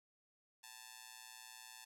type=tone with amplitude modulation; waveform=5% pulse; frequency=880 Hz; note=A5; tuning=in tune; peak=-37 dBFS; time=0.63-1.85 s; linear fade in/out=10 ms; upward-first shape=sine; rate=120 Hz; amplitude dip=95%; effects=none